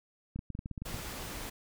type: clicks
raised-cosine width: 5 ms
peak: -26 dBFS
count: 10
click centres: 0.36 / 0.391 / 0.503 / 0.551 / 0.591 / 0.659 / 0.713 / 0.778 / 0.82 / 0.944 s
type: noise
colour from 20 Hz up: pink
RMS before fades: -41 dBFS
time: 0.85-1.5 s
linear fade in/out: 10 ms
effects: none